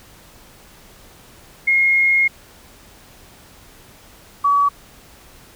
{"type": "tone pair in turn", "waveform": "sine", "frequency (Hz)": [2148, 1137.9], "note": ["C7", "C#6"], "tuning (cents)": [45, 45], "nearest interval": "major seventh", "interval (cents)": 1100, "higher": "first", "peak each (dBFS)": -12, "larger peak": "neither", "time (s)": [[1.67, 2.28], [4.44, 4.69]], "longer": "first", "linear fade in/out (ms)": 10, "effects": ["pink hiss -46 dBFS RMS until 5.55 s"]}